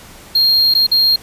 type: tone with dropouts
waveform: triangle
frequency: 4224 Hz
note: C8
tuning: 16 cents sharp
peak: -8 dBFS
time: 0.35-1.16 s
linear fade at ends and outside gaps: 5 ms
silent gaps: 0.739-0.749 / 0.867-0.915 s
effects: pink hiss -39 dBFS RMS until 1.22 s + resampled to 32000 Hz